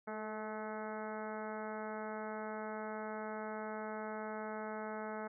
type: harmonic tone with a mistuned harmonic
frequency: 215.2 Hz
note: A3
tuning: 38 cents flat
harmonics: 1 / 2 / 3 / 4 / 5 / 6 / 7 / 8 / 9 / 10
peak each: -46 / -46 / -46 / -47 / -54 / -50 / -51 / -57 / -60 / -58 dBFS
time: 0.07-5.28 s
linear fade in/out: 10 ms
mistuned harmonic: 2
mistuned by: +25 cents
effects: none